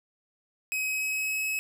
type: tone with pitch glide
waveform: 45% pulse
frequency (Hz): 2540 to 2570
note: D#7 to E7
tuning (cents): +35 to -45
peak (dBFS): -27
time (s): 0.72-1.59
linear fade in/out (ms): 0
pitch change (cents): +20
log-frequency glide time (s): 0.86-1.44
effects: none

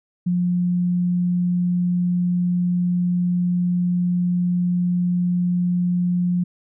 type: tone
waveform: sine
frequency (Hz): 177.5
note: F3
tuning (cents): +28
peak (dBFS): -17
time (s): 0.26-6.44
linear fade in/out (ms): 10
effects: none

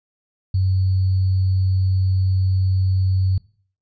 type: tone with sample-and-hold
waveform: sine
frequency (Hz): 94.3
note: F#2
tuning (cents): +33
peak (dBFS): -15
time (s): 0.54-3.38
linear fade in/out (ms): 5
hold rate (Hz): 4410
effects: noise-tail reverb RT60 0.5 s tail -22 dB re dry + resampled to 16000 Hz

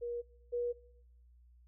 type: tone pair in turn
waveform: sine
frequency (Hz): 477 / 482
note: A#4 / B4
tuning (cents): +40 / -42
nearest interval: unison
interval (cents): 18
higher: second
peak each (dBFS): -36 / -32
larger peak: second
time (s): 0.01-0.22 / 0.52-0.73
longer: neither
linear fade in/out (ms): 20
effects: noise-tail reverb RT60 0.8 s tail -23 dB re dry + added 60 Hz sine -59 dBFS peak until 1.67 s

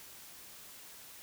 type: silence
effects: white hiss -52 dBFS RMS until 1.22 s

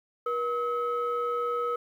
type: tone pair together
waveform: sine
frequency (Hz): 479.6 / 1284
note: A#4 / E6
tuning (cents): +49 / -46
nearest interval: octave + perfect fourth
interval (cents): 1705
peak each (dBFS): -28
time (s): 0.26-1.76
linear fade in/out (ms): 5
effects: tanh soft clip ceiling -21 dBFS + 10-bit

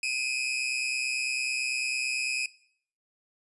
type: tone pair together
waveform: sawtooth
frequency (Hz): 2427 / 2556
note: D#7 / D#7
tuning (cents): -44 / +46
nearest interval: minor second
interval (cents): 90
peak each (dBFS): -29 / -26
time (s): 0.03-2.46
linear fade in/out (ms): 2
effects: noise-tail reverb RT60 0.6 s tail -20 dB re dry + resampled to 24000 Hz

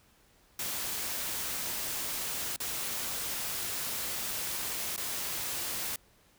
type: noise with dropouts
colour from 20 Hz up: white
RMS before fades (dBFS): -35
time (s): 0.59-5.96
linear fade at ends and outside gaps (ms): 2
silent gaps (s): 2.562-2.602 / 4.963-4.977
effects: pink hiss -64 dBFS RMS until 6.38 s

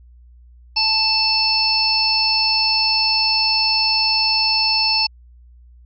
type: harmonic tone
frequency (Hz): 880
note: A5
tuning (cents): 0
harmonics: 1 / 3 / 5 / 6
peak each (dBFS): -24 / -23 / -19 / -18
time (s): 0.76-5.07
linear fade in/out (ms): 10
effects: added 60 Hz sine -43 dBFS peak until 5.85 s

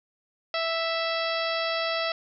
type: harmonic tone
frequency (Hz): 659.3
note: E5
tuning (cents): 0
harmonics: 1 / 2 / 3 / 4 / 5 / 6 / 7 / 8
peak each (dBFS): -29 / -32 / -34 / -35 / -36 / -37 / -37 / -38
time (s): 0.54-2.12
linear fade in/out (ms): 2
effects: none

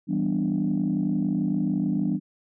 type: chord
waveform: sine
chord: E minor seventh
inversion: none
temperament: equal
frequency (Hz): 164.81 / 196 / 246.9 / 293.7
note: E3 / G3 / B3 / D4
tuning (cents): 0 / 0 / 0 / 0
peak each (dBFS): -28 / -25 / -28 / -27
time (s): 0.07-2.2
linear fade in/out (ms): 50
effects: tanh soft clip ceiling -15 dBFS

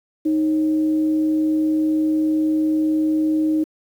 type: tone with frequency modulation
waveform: sine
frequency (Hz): 311.1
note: D#4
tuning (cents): 0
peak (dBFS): -15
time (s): 0.25-3.64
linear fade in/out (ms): 10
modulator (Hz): 236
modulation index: 0.23
effects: high-pass 200 Hz 12 dB/octave + 8-bit

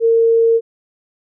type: tone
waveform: sine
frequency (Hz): 457.5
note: A#4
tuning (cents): -32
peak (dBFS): -9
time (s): 0-0.61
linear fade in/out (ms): 50
effects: none

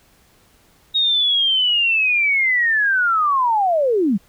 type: linear sweep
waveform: sine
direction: down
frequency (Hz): 3767 to 174.61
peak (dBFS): -14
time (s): 0.94-4.18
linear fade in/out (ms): 20
effects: pink hiss -55 dBFS RMS until 4.28 s

